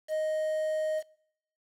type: tone with quantisation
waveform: triangle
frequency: 623 Hz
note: D#5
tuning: 2 cents sharp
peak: -25 dBFS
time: 0.08-1.03 s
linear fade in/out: 50 ms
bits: 8
effects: noise-tail reverb RT60 0.7 s tail -24 dB re dry + low-pass 12000 Hz 12 dB/octave